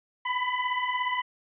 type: beating tone pair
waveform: 25% pulse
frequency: 987 / 1004 Hz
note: B5 / B5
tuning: -1 / +28 cents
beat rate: 17 Hz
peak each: -27 / -24 dBFS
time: 0.25-1.22 s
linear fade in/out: 10 ms
effects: resampled to 8000 Hz